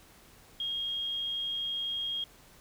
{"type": "tone", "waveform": "sine", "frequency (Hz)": 3254, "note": "G#7", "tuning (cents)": -36, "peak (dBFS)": -31, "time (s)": [0.6, 2.24], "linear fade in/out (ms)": 2, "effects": ["pink hiss -57 dBFS RMS until 2.6 s"]}